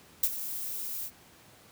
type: noise with ADSR envelope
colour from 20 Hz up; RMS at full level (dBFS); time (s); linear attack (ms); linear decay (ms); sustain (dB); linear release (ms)
violet; -23; 0.23-1.11; 5; 51; -13; 64
effects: pink hiss -56 dBFS RMS until 1.71 s + high-pass 80 Hz 12 dB/octave